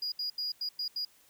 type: tone bursts at uneven times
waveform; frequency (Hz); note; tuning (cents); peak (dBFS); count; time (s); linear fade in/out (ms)
sine; 4881; D#8; -34; -29; 6; 0.02-0.12 / 0.19-0.3 / 0.38-0.52 / 0.61-0.69 / 0.79-0.88 / 0.96-1.05; 5
effects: tanh soft clip ceiling -30 dBFS + white hiss -63 dBFS RMS until 1.29 s